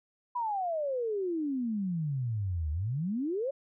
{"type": "exponential two-way sweep", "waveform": "sine", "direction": "down then up", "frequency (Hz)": [1000, 73.42, 575], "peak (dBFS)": -29, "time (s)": [0.35, 3.51], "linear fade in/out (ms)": 10, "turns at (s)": 2.71, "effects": []}